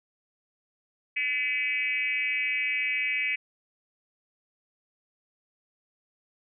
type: tone with frequency modulation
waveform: sine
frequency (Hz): 2287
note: D7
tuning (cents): -47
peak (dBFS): -25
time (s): 1.16-3.36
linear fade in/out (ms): 10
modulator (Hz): 264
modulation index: 1.2
effects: none